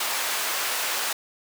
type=high-pass noise; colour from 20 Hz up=pink; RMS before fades=-27 dBFS; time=0-1.13 s; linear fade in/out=5 ms; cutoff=900 Hz; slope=12 dB/octave; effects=none